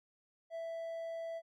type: tone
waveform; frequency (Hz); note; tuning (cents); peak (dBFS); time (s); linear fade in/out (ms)
triangle; 661; E5; +5; -37; 0.5-1.42; 50
effects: none

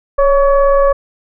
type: tone with frequency modulation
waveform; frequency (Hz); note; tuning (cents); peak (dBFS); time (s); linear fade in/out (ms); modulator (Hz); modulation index
sine; 555; C#5; +2; -7; 0.18-0.93; 10; 574; 0.85
effects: none

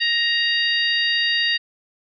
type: harmonic tone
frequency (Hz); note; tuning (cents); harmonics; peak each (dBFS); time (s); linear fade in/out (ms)
936; A#5; +7; 2 / 3 / 4 / 5; -21 / -23 / -24 / -25; 0-1.58; 20
effects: none

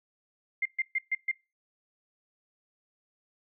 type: tone bursts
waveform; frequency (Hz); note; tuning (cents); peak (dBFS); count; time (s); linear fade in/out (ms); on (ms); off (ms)
sine; 2101; C7; +7; -25; 5; 0.62-1.315; 5; 35; 130
effects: noise-tail reverb RT60 0.3 s tail -25 dB re dry

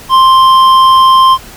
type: tone with hard clipping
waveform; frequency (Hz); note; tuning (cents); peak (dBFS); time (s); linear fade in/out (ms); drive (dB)
sine; 1050; C6; +6; -4; 0.09-1.38; 50; 7
effects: pink hiss -32 dBFS RMS until 1.56 s

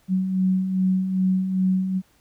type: beating tone pair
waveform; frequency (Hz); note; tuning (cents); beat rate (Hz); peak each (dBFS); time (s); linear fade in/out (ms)
sine; 185 / 187.5; F#3 / F#3; 0 / +23; 2.5; -28 / -19; 0.08-2.02; 50
effects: pink hiss -61 dBFS RMS until 2.2 s

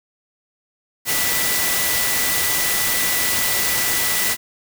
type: tone in noise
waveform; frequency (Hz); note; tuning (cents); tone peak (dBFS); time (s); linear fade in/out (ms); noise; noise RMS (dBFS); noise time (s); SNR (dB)
sine; 1975.5; B6; 0; -26; 1.05-4.37; 50; white; -20; 1.05-4.37; -9
effects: none

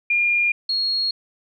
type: tone pair in turn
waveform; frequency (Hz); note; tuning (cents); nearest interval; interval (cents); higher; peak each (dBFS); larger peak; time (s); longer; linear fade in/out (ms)
sine; 2412 / 4298; D7 / C8; +46 / +46; minor seventh; 1000; second; -16 / -19; first; 0.1-0.52 / 0.69-1.11; neither; 5
effects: none

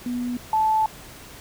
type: tone pair in turn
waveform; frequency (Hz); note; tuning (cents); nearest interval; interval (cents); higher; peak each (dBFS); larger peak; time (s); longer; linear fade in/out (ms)
sine; 244.9 / 872.7; B3 / A5; -14 / -14; octave + minor seventh; 2200; second; -24 / -17; second; 0.06-0.37 / 0.53-0.86; second; 2
effects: pink hiss -43 dBFS RMS until 1.4 s

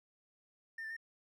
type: tone with pitch steps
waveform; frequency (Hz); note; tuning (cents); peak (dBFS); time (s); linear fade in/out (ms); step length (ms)
triangle; 1810 / 1771 / 1826; A6 / A6 / A#6; +48 / +11 / -36; -38; 0.78-0.966; 5; 62
effects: tanh soft clip ceiling -36 dBFS

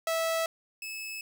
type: tone pair in turn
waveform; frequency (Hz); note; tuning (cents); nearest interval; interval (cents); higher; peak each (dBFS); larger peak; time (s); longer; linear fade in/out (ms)
sawtooth; 654 / 2599; E5 / E7; -14 / -25; 2 octaves; 2389; second; -23 / -33; first; 0.07-0.46 / 0.82-1.21; neither; 2
effects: none

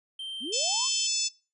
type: tone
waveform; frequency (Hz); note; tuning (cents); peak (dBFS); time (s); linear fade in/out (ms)
triangle; 3136; G7; 0; -33; 0.19-1.07; 5
type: linear sweep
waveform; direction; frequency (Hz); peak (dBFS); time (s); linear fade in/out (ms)
sine; up; 196 to 1113; -34; 0.4-0.89; 50
type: harmonic tone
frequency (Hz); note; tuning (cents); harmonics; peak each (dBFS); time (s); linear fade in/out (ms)
875; A5; -10; 3 / 4 / 5 / 6 / 7 / 8 / 9; -38 / -36 / -39 / -29 / -34 / -32 / -38; 0.52-1.29; 20
effects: noise-tail reverb RT60 0.3 s tail -20 dB re dry + resampled to 24000 Hz

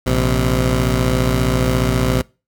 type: tone pair together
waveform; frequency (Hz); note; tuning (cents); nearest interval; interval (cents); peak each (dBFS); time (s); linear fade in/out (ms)
15% pulse; 56.85 / 128.4; A#1 / C3; -43 / -32; octave + major second; 1411; -11; 0.06-2.22; 10
effects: noise-tail reverb RT60 0.3 s tail -24 dB re dry

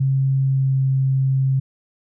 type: tone with pitch glide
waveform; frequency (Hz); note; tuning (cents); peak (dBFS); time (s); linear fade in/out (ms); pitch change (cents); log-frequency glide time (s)
sine; 134.7 to 133.62; C#3 to C3; -49 to +37; -15; 0-1.6; 10; -14; 0.41-0.79
effects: none

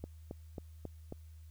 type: click train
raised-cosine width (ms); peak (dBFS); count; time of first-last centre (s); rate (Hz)
2; -28; 5; 0.04-1.124; 3.69
effects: added 79 Hz sine -50 dBFS peak until 1.5 s + white hiss -71 dBFS RMS until 1.5 s

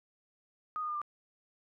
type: tone with pitch steps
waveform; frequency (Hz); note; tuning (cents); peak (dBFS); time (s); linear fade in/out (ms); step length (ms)
sine; 1244.5 / 1225.9 / 1207.7 / 1189.7; D#6 / D#6 / D6 / D6; 0 / -26 / +48 / +22; -33; 0.76-1.016; 0; 64
effects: none

